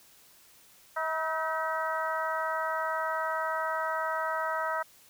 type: harmonic tone with a mistuned harmonic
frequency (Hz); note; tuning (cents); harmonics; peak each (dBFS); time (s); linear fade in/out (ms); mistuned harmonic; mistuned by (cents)
320.1; D#4; +49; 2 / 3 / 4 / 5 / 6; -34 / -34 / -33 / -36 / -40; 0.96-4.83; 10; 5; -59
effects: white hiss -58 dBFS RMS until 5.09 s